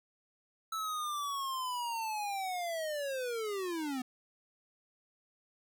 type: linear sweep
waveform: square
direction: down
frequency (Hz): 1318.5 to 246.9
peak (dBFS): -35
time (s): 0.72-4.02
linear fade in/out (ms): 5
effects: none